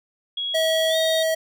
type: tone with pitch glide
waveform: sine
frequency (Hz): 3322 to 3707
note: G#7 to A#7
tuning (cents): 0 to -10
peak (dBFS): -24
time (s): 0.37-1.23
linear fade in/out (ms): 5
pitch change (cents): +190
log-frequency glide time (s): 0.89-0.96
type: tone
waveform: square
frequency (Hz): 643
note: E5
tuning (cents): -43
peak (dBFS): -20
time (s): 0.54-1.35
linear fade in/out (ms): 10
effects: none